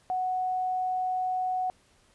sine tone, 740 Hz, F#5, in tune, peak -26 dBFS, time 0.1-1.7 s, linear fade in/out 0 ms, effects pink hiss -63 dBFS RMS until 2.14 s + resampled to 24000 Hz

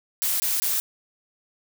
blue noise bursts, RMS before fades -24 dBFS, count 3, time 0.22-0.8 s, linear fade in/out 0 ms, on 180 ms, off 20 ms, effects none

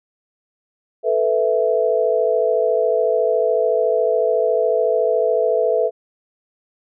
sine chord, A suspended second, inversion none, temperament equal, 440 / 493.9 / 659.3 Hz, A4 / B4 / E5, 0 / 0 / 0 cents, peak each -19 dBFS, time 1.03-5.91 s, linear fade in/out 50 ms, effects none

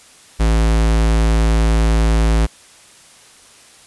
square tone, 55 Hz, A1, in tune, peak -12 dBFS, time 0.39-2.47 s, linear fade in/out 20 ms, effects white hiss -45 dBFS RMS until 3.86 s + resampled to 24000 Hz

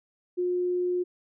sine tone, 358.3 Hz, F4, 44 cents sharp, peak -24 dBFS, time 0.37-1.04 s, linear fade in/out 20 ms, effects none

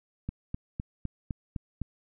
click train, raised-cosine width 5 ms, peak -20 dBFS, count 7, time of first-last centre 0.29-1.817 s, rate 3.93 Hz, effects none

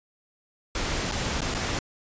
pink noise with dropouts, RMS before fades -28 dBFS, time 0.75-1.79 s, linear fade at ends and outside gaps 2 ms, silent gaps 1.115-1.12 / 1.407-1.417 / 1.542-1.547 s, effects resampled to 16000 Hz

